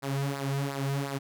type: tone with flanger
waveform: sawtooth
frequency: 138.59 Hz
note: C#3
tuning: in tune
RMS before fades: -31 dBFS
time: 0.02-1.19 s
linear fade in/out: 20 ms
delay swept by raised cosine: 0.31 to 3.61 ms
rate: 2.8 Hz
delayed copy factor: -0.7
effects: none

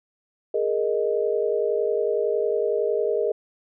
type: chord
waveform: sine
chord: Ab suspended second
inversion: none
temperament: equal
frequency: 415.3 / 466.2 / 622.3 Hz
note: Ab4 / Bb4 / Eb5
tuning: 0 / 0 / 0 cents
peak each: -24 / -24 / -27 dBFS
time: 0.54-3.32 s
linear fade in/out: 5 ms
effects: none

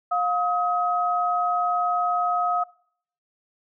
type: tone pair together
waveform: sine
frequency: 710.3 / 1269 Hz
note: F5 / D#6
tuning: +29 / +34 cents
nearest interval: minor seventh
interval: 1005 cents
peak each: -23 dBFS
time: 0.11-2.64 s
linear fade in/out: 10 ms
effects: noise-tail reverb RT60 0.6 s tail -22 dB re dry

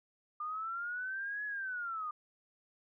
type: linear two-way sweep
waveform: sine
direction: up then down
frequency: 1203 to 1701 to 1203 Hz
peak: -36 dBFS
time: 0.4-2.11 s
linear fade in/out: 5 ms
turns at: 1.45 s
effects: none

